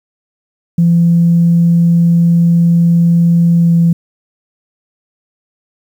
sine tone with pitch glide, 169.8 to 168.53 Hz, F3 to E3, -48 to +39 cents, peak -5 dBFS, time 0.78-3.93 s, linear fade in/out 5 ms, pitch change -13 cents, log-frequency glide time 3.57-3.73 s, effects tanh soft clip ceiling -1 dBFS + 7-bit

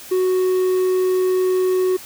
triangle tone, 370 Hz, F#4, in tune, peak -13 dBFS, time 0.11-1.97 s, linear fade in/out 10 ms, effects white hiss -38 dBFS RMS until 2.05 s

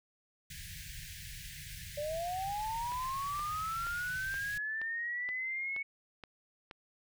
pink band-stop noise, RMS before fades -46 dBFS, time 0.5-4.58 s, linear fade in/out 5 ms, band 170 to 1600 Hz, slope 96 dB/octave
sine linear sweep, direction up, 575 to 2222 Hz, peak -34 dBFS, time 1.97-5.83 s, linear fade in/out 10 ms
click train, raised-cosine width 0.3 ms, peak -30 dBFS, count 9, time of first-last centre 2.92-6.711 s, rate 2.11 Hz
effects none

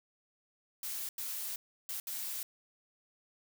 blue noise bursts at uneven times, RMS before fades -39 dBFS, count 4, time 0.83-1.09 / 1.18-1.56 / 1.89-2 / 2.07-2.43 s, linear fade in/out 2 ms, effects none

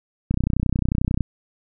click train, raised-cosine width 5 ms, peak -8 dBFS, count 29, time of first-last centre 0.31-1.207 s, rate 31.2 Hz, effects none

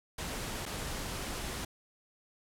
pink noise with dropouts, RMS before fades -38 dBFS, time 0.18-1.65 s, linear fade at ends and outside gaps 5 ms, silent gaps 0.656-0.661 s, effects low-pass 12000 Hz 12 dB/octave

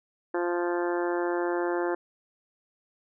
harmonic tone, 174.61 Hz, F3, in tune, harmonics 2 / 3 / 4 / 5 / 6 / 7 / 8 / 9 / 10, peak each -27 / -33 / -36 / -36 / -39 / -44 / -41 / -40 / -42 dBFS, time 0.34-1.95 s, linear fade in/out 5 ms, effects none

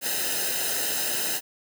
white noise with comb filter, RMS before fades -27 dBFS, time 0.01-1.41 s, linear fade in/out 50 ms, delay 0.88 ms, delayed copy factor -0.8, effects none

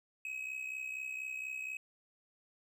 triangle tone with amplitude modulation, 2549 Hz, D#7, 41 cents sharp, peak -34 dBFS, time 0.25-1.77 s, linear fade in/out 2 ms, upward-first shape sine, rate 64.2 Hz, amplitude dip 65%, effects none

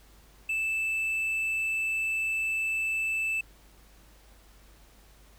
triangle tone, 2637 Hz, E7, in tune, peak -25 dBFS, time 0.49-3.41 s, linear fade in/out 5 ms, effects added 50 Hz sine -55 dBFS peak until 5.38 s + pink hiss -59 dBFS RMS until 5.38 s

